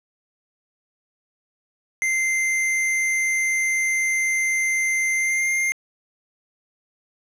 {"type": "tone with pitch glide", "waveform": "square", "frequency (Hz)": [2084, 2111], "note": ["C7", "C7"], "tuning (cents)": [-7, 15], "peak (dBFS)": -20, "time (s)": [2.02, 5.72], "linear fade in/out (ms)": 0, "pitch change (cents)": 22, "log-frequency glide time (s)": [5.15, 5.5], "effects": ["low-pass 11000 Hz 12 dB/octave", "8-bit"]}